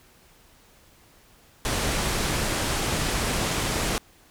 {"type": "low-pass noise", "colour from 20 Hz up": "pink", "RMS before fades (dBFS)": -26, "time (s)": [1.65, 3.98], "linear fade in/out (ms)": 0, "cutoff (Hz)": 11000, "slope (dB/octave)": 24, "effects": ["pink hiss -56 dBFS RMS until 4.3 s"]}